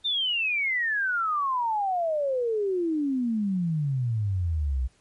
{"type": "exponential sweep", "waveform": "sine", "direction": "down", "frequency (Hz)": [3664, 60.3], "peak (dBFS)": -23, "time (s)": [0.04, 4.88], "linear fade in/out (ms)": 20, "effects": ["pink hiss -63 dBFS RMS until 5 s", "MP3 48 kbps"]}